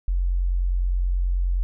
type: tone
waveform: sine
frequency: 44.79 Hz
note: F1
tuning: 44 cents sharp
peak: -19 dBFS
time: 0.08-1.63 s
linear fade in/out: 0 ms
effects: none